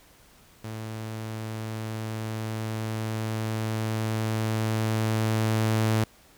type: tone with level ramp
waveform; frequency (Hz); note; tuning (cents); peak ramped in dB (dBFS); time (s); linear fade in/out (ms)
sawtooth; 110; A2; 0; -30 to -17; 0.64-6.04; 5
effects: pink hiss -56 dBFS RMS until 6.37 s